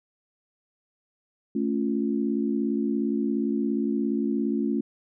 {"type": "chord", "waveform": "sine", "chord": "A augmented", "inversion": "none", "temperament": "equal", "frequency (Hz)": [220, 277.2, 349.2], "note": ["A3", "C#4", "E#4"], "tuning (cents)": [0, 0, 0], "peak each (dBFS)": [-26, -27, -30], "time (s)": [1.55, 4.81], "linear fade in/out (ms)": 5, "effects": []}